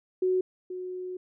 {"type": "tone pair in turn", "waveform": "sine", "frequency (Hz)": [370, 366.2], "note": ["F#4", "F#4"], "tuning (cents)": [0, -18], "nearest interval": "unison", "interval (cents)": 18, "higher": "first", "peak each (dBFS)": [-22, -33], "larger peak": "first", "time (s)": [[0.22, 0.41], [0.7, 1.17]], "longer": "second", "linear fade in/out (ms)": 5, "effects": []}